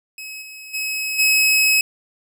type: tone with level steps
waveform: sawtooth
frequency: 2561 Hz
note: D#7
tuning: 49 cents sharp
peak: -28 / -32 / -19 / -10 dBFS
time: 0.18-1.81 s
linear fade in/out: 2 ms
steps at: 0.41 / 0.73 / 1.18 s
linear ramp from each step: 20 ms
effects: none